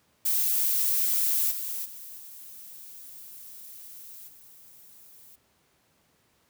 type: noise with level steps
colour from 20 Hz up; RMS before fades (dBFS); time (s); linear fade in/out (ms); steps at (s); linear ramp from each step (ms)
violet; -25 / -33 / -43 / -45 / -52; 0.25-5.36; 10; 1.5 / 1.84 / 2.17 / 4.27; 20
effects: pink hiss -67 dBFS RMS until 6.49 s + high-pass 80 Hz 12 dB/octave